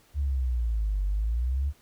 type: exponential two-way sweep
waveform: sine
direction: down then up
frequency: 73.42 to 47.65 to 73.42 Hz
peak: -23 dBFS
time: 0.14-1.73 s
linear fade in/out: 50 ms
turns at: 1.04 s
effects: tanh soft clip ceiling -19 dBFS + pink hiss -61 dBFS RMS until 1.81 s